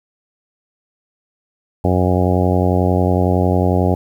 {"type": "harmonic tone", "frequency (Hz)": 91, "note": "F#2", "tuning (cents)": -28, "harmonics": [1, 2, 3, 4, 5, 6, 7, 8, 9], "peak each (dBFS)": [-16, -19, -21, -22, -23, -24, -24, -25, -26], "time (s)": [1.84, 3.95], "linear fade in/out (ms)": 5, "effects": ["8-bit"]}